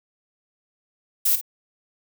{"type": "noise with echo", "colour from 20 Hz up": "violet", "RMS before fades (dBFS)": -19, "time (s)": [1.25, 1.36], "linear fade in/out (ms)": 10, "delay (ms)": 53, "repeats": 1, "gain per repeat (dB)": -11, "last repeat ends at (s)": 1.413, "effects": []}